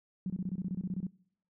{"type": "tone bursts", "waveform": "sine", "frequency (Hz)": 185, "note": "F#3", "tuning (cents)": 0, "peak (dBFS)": -31, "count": 13, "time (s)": [0.26, 1.068], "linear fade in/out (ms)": 2, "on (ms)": 40, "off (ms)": 24, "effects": ["noise-tail reverb RT60 0.7 s tail -26 dB re dry"]}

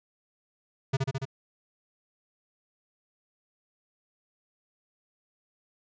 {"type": "tone with echo", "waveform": "square", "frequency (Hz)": 134.4, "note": "C3", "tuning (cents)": 47, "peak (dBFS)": -23, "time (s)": [0.93, 0.97], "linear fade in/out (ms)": 10, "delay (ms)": 71, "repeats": 4, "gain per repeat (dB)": -2, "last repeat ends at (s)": 1.254, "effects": ["resampled to 16000 Hz"]}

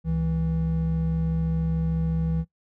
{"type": "tone pair together", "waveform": "triangle", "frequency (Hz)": [69.3, 163.03], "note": ["C#2", "E3"], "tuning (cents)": [0, -19], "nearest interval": "octave + minor third", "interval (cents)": 1481, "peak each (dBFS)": [-27, -21], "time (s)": [0.04, 2.45], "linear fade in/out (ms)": 50, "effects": ["noise-tail reverb RT60 0.1 s tail -19 dB re dry"]}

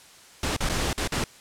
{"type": "noise with dropouts", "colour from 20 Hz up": "pink", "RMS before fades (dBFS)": -26, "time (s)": [0.43, 1.24], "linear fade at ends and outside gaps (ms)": 2, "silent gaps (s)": [[0.565, 0.605], [0.69, 0.696], [0.93, 0.978], [1.076, 1.121]], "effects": ["white hiss -50 dBFS RMS until 1.4 s", "low-pass 9000 Hz 12 dB/octave"]}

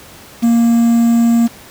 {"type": "tone with quantisation", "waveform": "triangle", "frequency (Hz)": 233.1, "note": "A#3", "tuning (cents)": 0, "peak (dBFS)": -6, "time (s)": [0.42, 1.48], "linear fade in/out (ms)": 20, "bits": 5, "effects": ["pink hiss -38 dBFS RMS until 1.7 s", "high-pass 60 Hz 12 dB/octave"]}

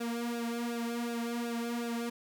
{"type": "tone with flanger", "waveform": "sawtooth", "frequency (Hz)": 235.4, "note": "A#3", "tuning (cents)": 17, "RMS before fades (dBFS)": -35, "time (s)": [0, 2.1], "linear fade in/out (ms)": 10, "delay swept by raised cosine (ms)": [0.94, 3.24], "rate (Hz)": 2.7, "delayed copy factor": -0.8, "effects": ["10-bit"]}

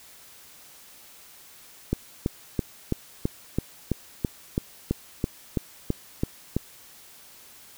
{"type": "click train", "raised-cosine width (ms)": 3, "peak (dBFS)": -10, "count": 15, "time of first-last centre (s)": [1.93, 6.566], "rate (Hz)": 3.02, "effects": ["white hiss -50 dBFS RMS until 7.77 s"]}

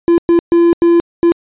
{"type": "tone bursts at uneven times", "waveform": "triangle", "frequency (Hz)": 340.9, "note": "F4", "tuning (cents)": -42, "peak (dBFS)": -4, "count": 5, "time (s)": [[0.08, 0.18], [0.29, 0.39], [0.52, 0.73], [0.82, 1], [1.23, 1.32]], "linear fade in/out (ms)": 0, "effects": ["resampled to 8000 Hz"]}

